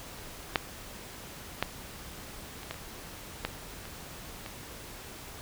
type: clicks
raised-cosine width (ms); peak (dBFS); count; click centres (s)
0.3; -7 / -10 / -26 / -18 / -27 / -13 / -27 / -23; 8; 0.558 / 1.626 / 2.632 / 2.71 / 2.743 / 3.45 / 3.854 / 4.462
effects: pink hiss -45 dBFS RMS until 5.41 s